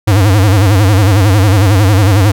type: tone with vibrato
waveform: square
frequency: 99.9 Hz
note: G2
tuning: 33 cents sharp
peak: -6 dBFS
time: 0.07-2.32 s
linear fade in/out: 10 ms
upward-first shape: sine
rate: 11 Hz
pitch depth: 150 cents each way
effects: none